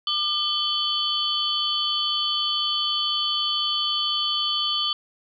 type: tone cluster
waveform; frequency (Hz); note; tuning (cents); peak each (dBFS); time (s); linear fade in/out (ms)
sine; 1202 / 3068 / 3400 / 4472; D6 / G7 / G#7 / C#8; +40 / -38 / +40 / +14; -30 / -24 / -29 / -29; 0.07-4.93; 2
effects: none